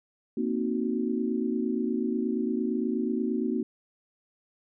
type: chord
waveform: sine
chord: C half-diminished seventh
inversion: third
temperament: equal with one note detuned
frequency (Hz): 233.1 / 261.6 / 311.1 / 371.5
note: Bb3 / C4 / Eb4 / Gb4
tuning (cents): 0 / 0 / 0 / +7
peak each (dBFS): -29 / -31 / -33 / -32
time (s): 0.37-3.63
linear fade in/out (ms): 5
effects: none